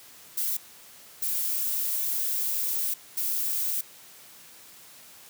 violet noise bursts at uneven times, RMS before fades -28 dBFS, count 3, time 0.37-0.57 / 1.22-2.94 / 3.17-3.81 s, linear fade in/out 5 ms, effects white hiss -50 dBFS RMS until 5.29 s + high-pass 80 Hz 12 dB/octave

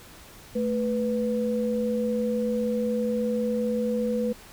sine tone pair together, 220 / 493.2 Hz, A3 / B4, 0 / -2 cents, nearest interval octave + major second, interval 1398 cents, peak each -26 dBFS, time 0.55-4.33 s, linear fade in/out 10 ms, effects pink hiss -48 dBFS RMS until 4.52 s

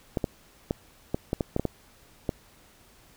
clicks, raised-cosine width 2 ms, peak -12 dBFS, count 10, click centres 0.172 / 0.242 / 0.709 / 1.145 / 1.331 / 1.408 / 1.564 / 1.596 / 1.653 / 2.292 s, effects pink hiss -57 dBFS RMS until 3.16 s

